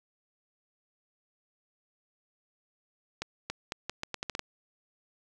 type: accelerating click train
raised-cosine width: 0.2 ms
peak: -16 dBFS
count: 10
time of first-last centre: 3.22-4.394 s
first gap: 280 ms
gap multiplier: 0.79
effects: none